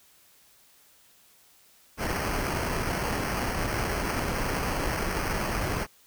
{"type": "noise with sample-and-hold", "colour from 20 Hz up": "pink", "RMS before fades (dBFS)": -29, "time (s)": [1.97, 5.87], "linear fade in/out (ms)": 50, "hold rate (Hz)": 3675, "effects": ["white hiss -59 dBFS RMS until 6.06 s"]}